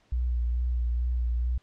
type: tone with vibrato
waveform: sine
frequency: 60.2 Hz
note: B1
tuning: 44 cents flat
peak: -24 dBFS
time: 0.12-1.58 s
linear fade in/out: 5 ms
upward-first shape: sine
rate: 2.3 Hz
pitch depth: 31 cents each way
effects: pink hiss -65 dBFS RMS until 1.62 s + low-pass 5000 Hz 12 dB/octave